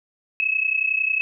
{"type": "tone pair together", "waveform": "sine", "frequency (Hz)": [2563, 2594], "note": ["E7", "E7"], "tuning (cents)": [-49, -28], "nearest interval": "unison", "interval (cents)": 21, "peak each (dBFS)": -22, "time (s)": [0.4, 1.21], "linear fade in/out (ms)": 0, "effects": []}